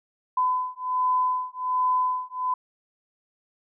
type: beating tone pair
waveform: sine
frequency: 1009 / 1010.3 Hz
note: B5 / B5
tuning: +37 / +39 cents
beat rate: 1.3 Hz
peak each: -25 dBFS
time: 0.37-2.54 s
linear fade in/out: 5 ms
effects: none